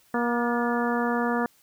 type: harmonic tone with a mistuned harmonic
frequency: 238.2 Hz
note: A#3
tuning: 38 cents sharp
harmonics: 1 / 2 / 3 / 4 / 5 / 6 / 7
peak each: -26 / -29 / -31 / -32 / -33 / -34 / -34 dBFS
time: 0.14-1.46 s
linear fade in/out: 2 ms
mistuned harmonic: 7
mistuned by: +54 cents
effects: white hiss -61 dBFS RMS until 1.62 s